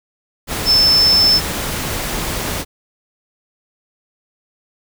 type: tone in noise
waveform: sine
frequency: 5274 Hz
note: E8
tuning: in tune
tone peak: -9 dBFS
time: 0.65-1.41 s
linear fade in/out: 50 ms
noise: pink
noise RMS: -22 dBFS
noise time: 0.47-2.65 s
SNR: +10 dB
effects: none